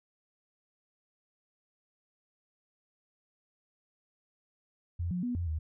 sine tone with pitch steps, 86.3 / 178.4 / 244.4 / 86.6 / 78.5 Hz, F2 / F3 / B3 / F2 / D#2, -20 / +37 / -18 / -14 / +16 cents, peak -30 dBFS, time 4.99-5.59 s, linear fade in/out 10 ms, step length 120 ms, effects none

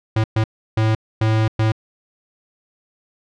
square tone bursts at uneven times, 110 Hz, A2, in tune, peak -15 dBFS, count 5, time 0.16-0.24 / 0.36-0.44 / 0.77-0.95 / 1.21-1.48 / 1.59-1.72 s, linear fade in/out 5 ms, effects low-pass 4000 Hz 12 dB/octave

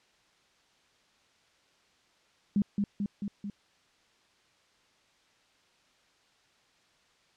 sine tone with echo, 202.8 Hz, G#3, 41 cents flat, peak -22 dBFS, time 2.56-2.62 s, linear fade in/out 2 ms, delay 220 ms, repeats 4, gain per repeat -3 dB, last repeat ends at 3.5 s, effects white hiss -66 dBFS RMS until 7.36 s + low-pass 5000 Hz 12 dB/octave

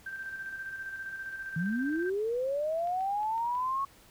sine tone with tremolo, 1567 Hz, G6, 1 cent flat, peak -35 dBFS, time 0.06-2.1 s, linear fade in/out 5 ms, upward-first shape square, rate 15 Hz, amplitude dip 40%
sine linear sweep, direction up, 153.5 to 1108.7 Hz, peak -28 dBFS, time 1.56-3.85 s, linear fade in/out 5 ms
clicks, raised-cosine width 0.3 ms, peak -37 dBFS, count 5, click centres 2.873 / 3.008 / 3.232 / 3.379 / 3.552 s
effects pink hiss -58 dBFS RMS until 4.1 s

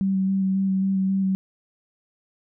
sine tone with vibrato, 192 Hz, G3, 36 cents flat, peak -19 dBFS, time 0.01-1.35 s, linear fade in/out 0 ms, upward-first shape square, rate 3.7 Hz, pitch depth 13 cents each way, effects none

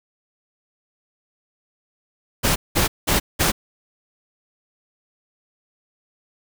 pink noise bursts, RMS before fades -18 dBFS, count 4, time 2.43-3.52 s, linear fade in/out 20 ms, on 130 ms, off 190 ms, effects none

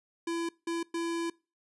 square tone bursts at uneven times, 335.8 Hz, E4, 32 cents sharp, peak -31 dBFS, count 3, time 0.27-0.49 / 0.67-0.83 / 0.94-1.3 s, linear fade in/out 5 ms, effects noise-tail reverb RT60 0.3 s tail -24 dB re dry + resampled to 24000 Hz

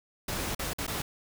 pink noise with dropouts, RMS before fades -33 dBFS, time 0.28-1.02 s, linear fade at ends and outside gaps 5 ms, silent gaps 0.549-0.592 / 0.734-0.784 / 0.867-0.877 s, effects none

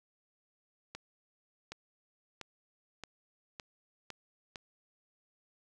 accelerating click train, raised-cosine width 0.2 ms, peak -25 dBFS, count 7, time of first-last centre 0.95-4.558 s, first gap 770 ms, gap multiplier 0.9, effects none

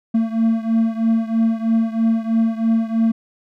triangle beating tone pair, 225 / 228.1 Hz, A3 / A#3, +39 / -37 cents, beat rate 3.1 Hz, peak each -15 / -18 dBFS, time 0.14-3.12 s, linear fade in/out 10 ms, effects none

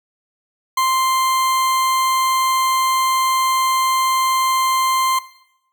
40% pulse tone, 1046.5 Hz, C6, in tune, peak -14 dBFS, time 0.77-5.19 s, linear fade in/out 5 ms, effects noise-tail reverb RT60 0.8 s tail -17 dB re dry

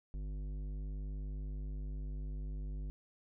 sine tone with tanh clipping, 50.2 Hz, G1, 42 cents sharp, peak -40 dBFS, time 0.14-2.9 s, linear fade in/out 0 ms, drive 13 dB, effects none

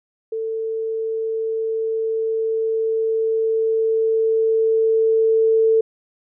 sine tone with level ramp, 445.7 Hz, A4, 22 cents sharp, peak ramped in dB -22 to -12 dBFS, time 0.32-5.81 s, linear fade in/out 5 ms, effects none

